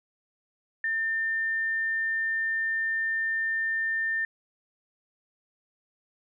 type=tone; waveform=sine; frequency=1800 Hz; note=A6; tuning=39 cents sharp; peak=-25 dBFS; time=0.84-4.25 s; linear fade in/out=2 ms; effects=none